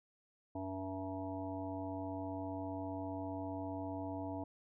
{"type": "harmonic tone", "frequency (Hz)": 95, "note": "F#2", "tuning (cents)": 46, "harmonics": [1, 3, 5, 7, 9, 10], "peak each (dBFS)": [-46, -42, -52, -45, -50, -51], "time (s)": [0.55, 4.44], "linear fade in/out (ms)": 5, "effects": []}